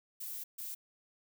violet noise bursts at uneven times, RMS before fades -42 dBFS, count 2, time 0.2-0.44 / 0.58-0.75 s, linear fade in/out 10 ms, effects none

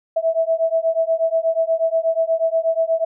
sine beating tone pair, 650 / 658.3 Hz, E5 / E5, -24 / -3 cents, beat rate 8.3 Hz, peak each -19 dBFS, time 0.16-3.05 s, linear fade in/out 10 ms, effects none

